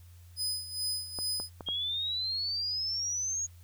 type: tone with tremolo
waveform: sawtooth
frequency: 5010 Hz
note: D#8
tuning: 11 cents sharp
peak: -27 dBFS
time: 0.36-1.5 s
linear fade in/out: 50 ms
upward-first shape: sine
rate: 2.4 Hz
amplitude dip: 75%
type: clicks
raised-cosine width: 1 ms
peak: -26 dBFS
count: 4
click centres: 1.188 / 1.4 / 1.608 / 1.687 s
type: exponential sweep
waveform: sine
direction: up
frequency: 3231 to 6700 Hz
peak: -30 dBFS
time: 1.66-3.47 s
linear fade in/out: 20 ms
effects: added 87 Hz sine -50 dBFS peak until 3.63 s + white hiss -64 dBFS RMS until 3.63 s